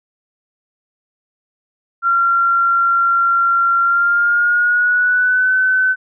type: tone with pitch glide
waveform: sine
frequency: 1375 to 1516.9 Hz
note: F6 to F#6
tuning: -27 to +43 cents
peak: -11 dBFS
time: 2.02-5.96 s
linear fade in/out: 50 ms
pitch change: +170 cents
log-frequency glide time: 3.81-5.54 s
effects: none